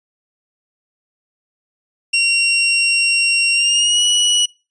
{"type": "tone with pitch glide", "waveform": "sawtooth", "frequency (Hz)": [2750, 2930], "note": ["F7", "F#7"], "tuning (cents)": [-27, -18], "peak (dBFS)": -9, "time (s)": [2.13, 4.46], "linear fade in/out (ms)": 10, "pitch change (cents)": 109, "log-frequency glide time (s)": [3.53, 4.03], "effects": ["noise-tail reverb RT60 0.3 s tail -24 dB re dry", "resampled to 22050 Hz"]}